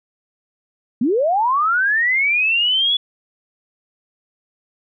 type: linear sweep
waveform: sine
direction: up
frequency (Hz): 212.9 to 3430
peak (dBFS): -14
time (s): 1.01-2.97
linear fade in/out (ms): 5
effects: none